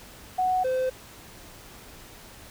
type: tone pair in turn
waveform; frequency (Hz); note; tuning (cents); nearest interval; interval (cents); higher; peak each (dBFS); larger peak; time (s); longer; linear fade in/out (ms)
sine / triangle; 740 / 515.6; F#5 / C5; 0 / -26; tritone; 626; first; -21; neither; 0.38-0.64 / 0.64-0.9; neither; 10
effects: pink hiss -47 dBFS RMS until 2.5 s